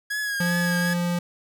45% pulse tone with vibrato, 1661.2 Hz, G#6, in tune, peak -25 dBFS, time 0.1-0.94 s, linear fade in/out 10 ms, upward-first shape triangle, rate 2.6 Hz, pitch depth 47 cents each way
square tone, 174.61 Hz, F3, in tune, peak -23 dBFS, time 0.4-1.19 s, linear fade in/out 5 ms
effects none

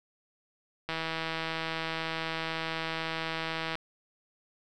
click train, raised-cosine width 0.3 ms, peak -17 dBFS, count 465, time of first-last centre 0.89-3.754 s, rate 162 Hz, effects none

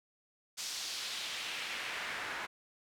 pink noise with band-pass filter sweep, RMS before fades -40 dBFS, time 0.57-2.47 s, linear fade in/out 20 ms, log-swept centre 5600 to 1500 Hz, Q 1.4, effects none

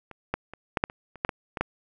clicks, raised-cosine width 0.5 ms, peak -27 / -11 / -25 / -9 / -6 / -26 / -29 / -9 / -13 / -17 / -9 dBFS, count 11, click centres 0.113 / 0.34 / 0.536 / 0.772 / 0.839 / 0.899 / 1.157 / 1.249 / 1.292 / 1.572 / 1.61 s, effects none

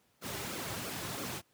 pink noise with flanger, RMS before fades -39 dBFS, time 0.21-1.42 s, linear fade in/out 50 ms, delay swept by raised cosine 1 to 4.3 ms, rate 3 Hz, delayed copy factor -0.6, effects pink hiss -71 dBFS RMS until 1.53 s + high-pass 100 Hz 12 dB/octave

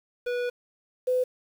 square / sine tone pair in turn, 488.7 / 504.8 Hz, B4 / B4, -18 / +38 cents, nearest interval minor second, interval 56 cents, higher second, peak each -27 / -21 dBFS, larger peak second, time 0.26-0.5 / 1.07-1.24 s, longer first, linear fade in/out 10 ms, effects low-pass 3000 Hz 12 dB/octave + 8-bit

